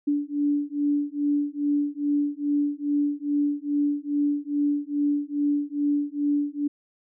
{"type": "beating tone pair", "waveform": "sine", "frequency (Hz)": [288.9, 291.3], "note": ["D4", "D4"], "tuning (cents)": [-28, -14], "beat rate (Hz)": 2.4, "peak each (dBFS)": -25, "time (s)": [0.07, 6.68], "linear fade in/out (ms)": 10, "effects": []}